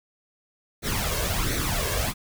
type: noise with flanger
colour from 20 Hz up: pink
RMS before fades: -26 dBFS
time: 0.82-2.14 s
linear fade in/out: 50 ms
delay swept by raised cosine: 0.49 to 1.89 ms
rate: 1.4 Hz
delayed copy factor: +0.65
effects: none